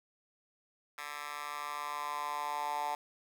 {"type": "tone with high-pass filter sweep", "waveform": "10% pulse", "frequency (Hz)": 146.83, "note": "D3", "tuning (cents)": 0, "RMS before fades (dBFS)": -38, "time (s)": [0.98, 2.95], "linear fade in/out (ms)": 2, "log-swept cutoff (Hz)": [1400, 840], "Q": 5.3, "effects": []}